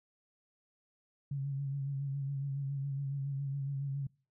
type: tone with vibrato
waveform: sine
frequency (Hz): 138.6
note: C#3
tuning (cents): 0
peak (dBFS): -33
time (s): 1.31-4.07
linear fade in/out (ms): 5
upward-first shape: sine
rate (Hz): 7.2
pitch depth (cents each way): 38
effects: noise-tail reverb RT60 0.4 s tail -25 dB re dry